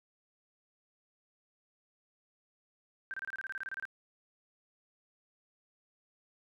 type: tone bursts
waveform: sine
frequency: 1568 Hz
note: G6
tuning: in tune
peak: -36 dBFS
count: 14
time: 3.11-3.853 s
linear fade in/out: 0 ms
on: 28 ms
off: 27 ms
effects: none